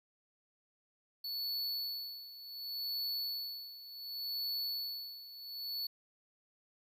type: tone with tremolo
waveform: square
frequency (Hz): 4435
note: C#8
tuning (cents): 0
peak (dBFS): -35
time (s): 1.24-5.87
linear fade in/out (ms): 5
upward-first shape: sine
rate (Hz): 0.68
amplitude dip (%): 80
effects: 12-bit